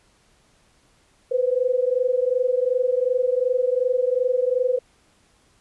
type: tone pair together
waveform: sine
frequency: 492.8 / 515.5 Hz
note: B4 / C5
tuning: -4 / -26 cents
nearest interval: minor second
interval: 78 cents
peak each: -21 dBFS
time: 1.31-4.79 s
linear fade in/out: 10 ms
effects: pink hiss -60 dBFS RMS until 5.6 s + resampled to 24000 Hz